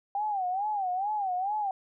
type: tone with vibrato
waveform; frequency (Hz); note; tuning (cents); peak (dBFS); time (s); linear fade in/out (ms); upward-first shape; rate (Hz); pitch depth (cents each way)
sine; 785; G5; +2; -27; 0.15-1.71; 2; sine; 2.3; 150
effects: none